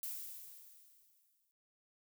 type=noise with exponential decay; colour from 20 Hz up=violet; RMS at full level=-41 dBFS; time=0.03-1.51 s; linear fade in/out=0 ms; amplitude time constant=320 ms; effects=noise-tail reverb RT60 0.5 s tail -24 dB re dry